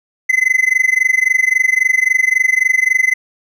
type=tone with amplitude modulation; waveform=triangle; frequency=2039 Hz; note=C7; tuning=45 cents flat; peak=-5 dBFS; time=0.29-3.14 s; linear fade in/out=10 ms; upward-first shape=sine; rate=23.7 Hz; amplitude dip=95%; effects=none